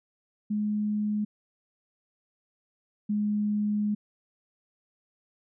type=tone pair in turn; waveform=sine; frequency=210 / 208.8 Hz; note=G#3 / G#3; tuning=+19 / +10 cents; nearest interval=unison; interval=9 cents; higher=first; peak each=-25 / -24 dBFS; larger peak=second; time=0.5-1.25 / 3.09-3.95 s; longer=second; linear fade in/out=10 ms; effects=none